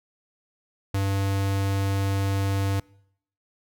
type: tone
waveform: square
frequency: 98.1 Hz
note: G2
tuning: 2 cents sharp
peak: -23 dBFS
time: 0.94-2.8 s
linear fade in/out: 5 ms
effects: noise-tail reverb RT60 0.7 s tail -24 dB re dry